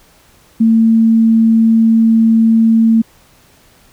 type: tone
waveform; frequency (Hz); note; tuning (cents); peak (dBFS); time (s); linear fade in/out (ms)
sine; 225.3; A3; +41; -6; 0.6-3.02; 10
effects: pink hiss -48 dBFS RMS until 3.92 s